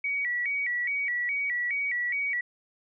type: tone with vibrato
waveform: sine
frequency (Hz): 2093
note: C7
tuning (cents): 0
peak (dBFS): -26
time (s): 0.04-2.41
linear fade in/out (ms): 5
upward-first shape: square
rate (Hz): 2.4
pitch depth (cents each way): 130
effects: none